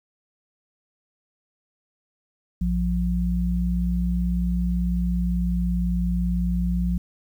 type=tone pair together; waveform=sine; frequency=59.2 / 177.3 Hz; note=A#1 / F3; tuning=+27 / +26 cents; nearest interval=octave + perfect fifth; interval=1899 cents; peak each=-23 dBFS; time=2.61-6.98 s; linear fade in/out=5 ms; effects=9-bit